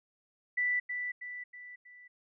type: tone with echo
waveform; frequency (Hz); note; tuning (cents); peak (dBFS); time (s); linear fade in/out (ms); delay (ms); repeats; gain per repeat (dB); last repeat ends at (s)
sine; 1975.5; B6; 0; -27; 0.57-0.8; 10; 320; 4; -6; 2.08
effects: none